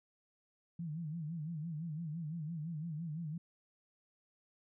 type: tone with vibrato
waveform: sine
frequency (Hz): 160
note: D#3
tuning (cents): +49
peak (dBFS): -38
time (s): 0.79-3.38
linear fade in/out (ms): 5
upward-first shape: sine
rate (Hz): 5.9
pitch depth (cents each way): 130
effects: none